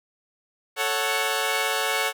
10% pulse chord, F# minor, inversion first, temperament equal, 440 / 554.4 / 740 Hz, A4 / C#5 / F#5, 0 / 0 / 0 cents, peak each -19 dBFS, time 0.76-2.13 s, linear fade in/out 50 ms, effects none

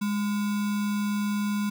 sine tone with sample-and-hold, 206.2 Hz, G#3, 12 cents flat, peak -24 dBFS, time 0.01-1.7 s, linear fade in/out 10 ms, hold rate 1225 Hz, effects none

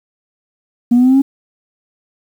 sine exponential sweep, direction up, 236.3 to 277.2 Hz, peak -5 dBFS, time 0.91-1.22 s, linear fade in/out 10 ms, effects tanh soft clip ceiling -4 dBFS + 7-bit

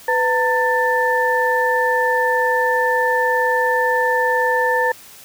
sine tone cluster, 500 / 911 / 1770 Hz, B4 / A#5 / A6, +21 / -40 / +10 cents, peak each -19 dBFS, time 0.08-4.92 s, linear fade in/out 5 ms, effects white hiss -42 dBFS RMS until 5.24 s

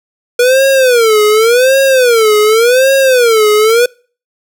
square tone with vibrato, 478.2 Hz, A#4, 44 cents sharp, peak -6 dBFS, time 0.39-3.86 s, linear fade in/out 5 ms, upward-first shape sine, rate 0.88 Hz, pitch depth 220 cents each way, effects noise-tail reverb RT60 0.4 s tail -26 dB re dry

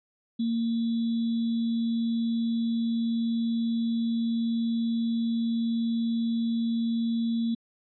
sine tone with sample-and-hold, 230.2 Hz, A#3, 22 cents flat, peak -24 dBFS, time 0.39-7.55 s, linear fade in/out 10 ms, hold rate 3675 Hz, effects resampled to 11025 Hz

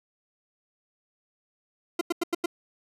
40% pulse tone bursts, 343 Hz, F4, 31 cents flat, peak -22 dBFS, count 5, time 1.99-2.46 s, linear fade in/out 5 ms, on 22 ms, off 90 ms, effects resampled to 32000 Hz

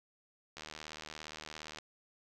click train, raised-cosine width 0.2 ms, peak -27 dBFS, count 95, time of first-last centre 0.57-1.786 s, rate 77.3 Hz, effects none

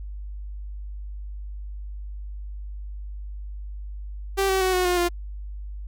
sawtooth tone with pitch steps, 390 / 381.5 / 373.2 / 365.1 / 357.2 / 349.5 Hz, G4 / G4 / F#4 / F#4 / F4 / F4, -9 / -47 / +15 / -23 / +39 / +1 cents, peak -16 dBFS, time 4.37-5.09 s, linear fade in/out 20 ms, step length 120 ms, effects added 50 Hz sine -32 dBFS peak until 5.87 s

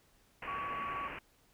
white low-pass noise, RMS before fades -44 dBFS, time 0.42-1.19 s, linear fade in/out 5 ms, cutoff 2800 Hz, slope 96 dB/octave
sine tone, 1129 Hz, C#6, 31 cents sharp, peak -37 dBFS, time 0.47-1.08 s, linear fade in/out 10 ms
effects pink hiss -68 dBFS RMS until 1.53 s

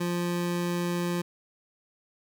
25% pulse tone, 174.61 Hz, F3, in tune, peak -23 dBFS, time 0-1.22 s, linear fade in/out 10 ms, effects none

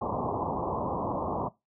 white low-pass noise, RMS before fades -31 dBFS, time 0.01-1.49 s, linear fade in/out 10 ms, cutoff 1100 Hz, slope 96 dB/octave, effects noise-tail reverb RT60 0.2 s tail -19 dB re dry + high-pass 60 Hz 12 dB/octave

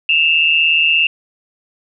sine tone pair together, 2637 / 2794 Hz, E7 / F7, 0 / 0 cents, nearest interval minor second, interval 100 cents, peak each -13 dBFS, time 0.09-1.07 s, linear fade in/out 2 ms, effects none

